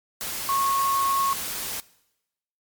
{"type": "tone in noise", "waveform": "sine", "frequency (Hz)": 1096, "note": "C#6", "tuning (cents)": -20, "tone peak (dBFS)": -21, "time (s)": [0.49, 1.33], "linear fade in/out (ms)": 0, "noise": "white", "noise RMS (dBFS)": -31, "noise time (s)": [0.21, 1.8], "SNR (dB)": 7, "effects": ["noise-tail reverb RT60 0.9 s tail -21 dB re dry", "MP3 96 kbps"]}